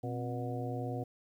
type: harmonic tone with a mistuned harmonic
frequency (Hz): 121.4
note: B2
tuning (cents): -29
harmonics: 1 / 2 / 3 / 4 / 5 / 6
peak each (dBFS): -37 / -41 / -45 / -42 / -47 / -43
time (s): 0.03-1.04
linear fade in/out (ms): 10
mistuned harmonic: 2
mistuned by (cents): +140
effects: 11-bit